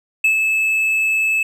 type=tone with ADSR envelope; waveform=triangle; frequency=2609 Hz; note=E7; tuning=18 cents flat; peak=-9 dBFS; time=0.24-1.43 s; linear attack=6 ms; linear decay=99 ms; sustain=-4 dB; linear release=4 ms; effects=none